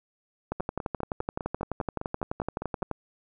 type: two click trains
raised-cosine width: 1 ms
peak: -15 / -19 dBFS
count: 29 / 12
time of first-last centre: 0.52-2.913 / 0.6-2.822 s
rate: 11.7 / 4.95 Hz
effects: none